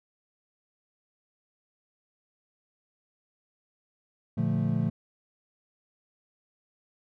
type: chord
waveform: triangle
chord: Bb major seventh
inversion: none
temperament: equal with one note detuned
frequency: 116.54 / 146.83 / 174.61 / 220.6 Hz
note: Bb2 / D3 / F3 / A3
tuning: 0 / 0 / 0 / +5 cents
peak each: -28 dBFS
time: 4.37-4.9 s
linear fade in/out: 10 ms
effects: none